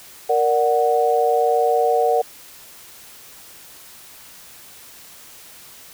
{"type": "chord", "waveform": "sine", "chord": "Bb augmented", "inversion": "none", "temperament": "equal", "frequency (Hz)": [466.2, 587.3, 740], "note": ["Bb4", "D5", "F#5"], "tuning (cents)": [0, 0, 0], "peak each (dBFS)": [-18, -22, -18], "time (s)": [0.29, 2.22], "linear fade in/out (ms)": 10, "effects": ["white hiss -43 dBFS RMS until 5.93 s"]}